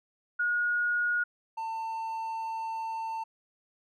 sine / triangle tone pair in turn, 1443 / 897 Hz, F#6 / A5, -44 / +33 cents, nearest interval minor sixth, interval 823 cents, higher first, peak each -25 / -30 dBFS, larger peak first, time 0.39-1.24 / 1.57-3.24 s, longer second, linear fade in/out 10 ms, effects none

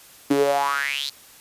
sawtooth tone with high-pass filter sweep, 140.3 Hz, C#3, 21 cents sharp, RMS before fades -22 dBFS, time 0.3-1.1 s, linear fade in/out 10 ms, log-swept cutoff 290 to 4400 Hz, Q 7, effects white hiss -48 dBFS RMS until 1.4 s + resampled to 32000 Hz

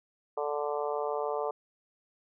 harmonic tone, 146.9 Hz, D3, 1 cent sharp, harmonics 3 / 4 / 5 / 6 / 7 / 8, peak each -33 / -35 / -37 / -39 / -40 / -41 dBFS, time 0.37-1.51 s, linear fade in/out 5 ms, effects none

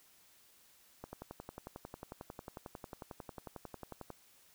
click train, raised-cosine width 1 ms, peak -30 dBFS, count 35, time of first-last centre 1.04-4.103 s, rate 11.1 Hz, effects white hiss -65 dBFS RMS until 4.54 s

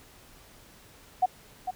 sine tone with echo, 740 Hz, F#5, in tune, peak -18 dBFS, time 1.22-1.26 s, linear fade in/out 10 ms, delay 450 ms, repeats 1, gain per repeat -9 dB, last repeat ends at 1.71 s, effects pink hiss -54 dBFS RMS until 1.75 s

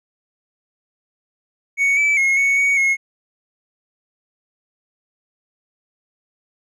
triangle tone with pitch steps, 2227 / 2307 / 2162 / 2218 / 2239 / 2167 Hz, C#7 / D7 / C#7 / C#7 / C#7 / C#7, +7 / -31 / -44 / 0 / +17 / -40 cents, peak -12 dBFS, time 1.77-2.97 s, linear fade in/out 50 ms, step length 200 ms, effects resampled to 24000 Hz

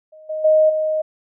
sine tone with level steps, 623 Hz, D#5, 2 cents sharp, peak -40 / -22 / -10 / -17 dBFS, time 0.12-1.02 s, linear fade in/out 10 ms, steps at 0.29 / 0.44 / 0.69 s, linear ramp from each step 10 ms, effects none

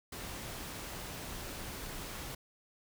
pink noise, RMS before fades -43 dBFS, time 0.12-2.35 s, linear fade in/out 5 ms, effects none

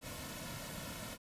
pink noise with comb filter, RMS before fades -45 dBFS, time 0.01-1.18 s, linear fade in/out 50 ms, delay 2.5 ms, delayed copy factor -0.65, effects resampled to 32000 Hz

